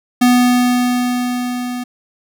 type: tone with level ramp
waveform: square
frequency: 246.9 Hz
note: B3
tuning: in tune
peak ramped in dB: -8 to -22 dBFS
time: 0.21-1.84 s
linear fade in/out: 10 ms
effects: none